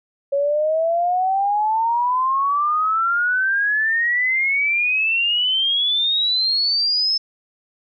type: exponential sweep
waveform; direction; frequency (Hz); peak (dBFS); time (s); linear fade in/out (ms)
sine; up; 553 to 5274; -16; 0.32-7.18; 10
effects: none